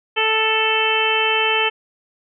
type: harmonic tone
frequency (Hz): 440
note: A4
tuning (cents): 0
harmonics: 1 / 2 / 3 / 4 / 5 / 6 / 7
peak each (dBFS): -23 / -23 / -26 / -26 / -26 / -20 / -22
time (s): 0.16-1.7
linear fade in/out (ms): 20
effects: none